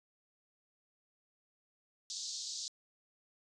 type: band-pass noise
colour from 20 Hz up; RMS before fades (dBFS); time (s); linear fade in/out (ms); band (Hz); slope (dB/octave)
pink; -42; 2.1-2.68; 0; 3900 to 7200; 48
effects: resampled to 22050 Hz